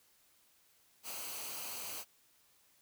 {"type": "noise with comb filter", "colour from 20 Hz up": "white", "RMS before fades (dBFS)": -43, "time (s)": [1.03, 2.05], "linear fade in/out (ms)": 50, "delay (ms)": 0.56, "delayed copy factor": -0.55, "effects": ["white hiss -69 dBFS RMS until 2.81 s"]}